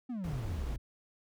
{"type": "exponential sweep", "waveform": "triangle", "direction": "down", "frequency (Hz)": [261.6, 45.71], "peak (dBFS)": -33, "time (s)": [0.09, 0.78], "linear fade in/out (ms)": 10}
{"type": "noise", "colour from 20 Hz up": "brown", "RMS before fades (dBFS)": -40, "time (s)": [0.24, 0.76], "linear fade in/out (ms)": 0}
{"effects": []}